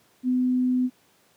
sine tone, 252.4 Hz, B3, 38 cents sharp, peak -19 dBFS, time 0.23-0.9 s, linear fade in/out 50 ms, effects pink hiss -61 dBFS RMS until 1.36 s + high-pass 150 Hz 12 dB/octave

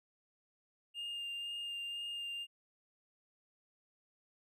triangle tone with vibrato, 2813 Hz, F7, 12 cents sharp, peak -37 dBFS, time 0.94-2.47 s, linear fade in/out 50 ms, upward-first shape sine, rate 2 Hz, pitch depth 11 cents each way, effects tanh soft clip ceiling -33 dBFS

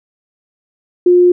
sine tone, 356.2 Hz, F4, 34 cents sharp, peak -5 dBFS, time 1.06-1.32 s, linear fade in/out 5 ms, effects none

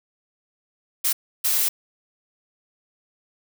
blue noise bursts at uneven times, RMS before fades -21 dBFS, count 2, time 1.04-1.13 / 1.44-1.69 s, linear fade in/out 10 ms, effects none

